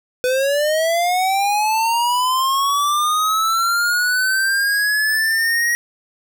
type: linear sweep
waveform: square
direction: up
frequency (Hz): 496.7 to 1900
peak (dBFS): -16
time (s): 0.24-5.75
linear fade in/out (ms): 0
effects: none